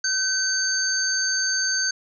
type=tone cluster; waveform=sine; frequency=1531 / 4588 / 6360 Hz; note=G6 / D8 / G8; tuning=-41 / -41 / +24 cents; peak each=-25 dBFS; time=0.04-1.91 s; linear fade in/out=5 ms; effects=none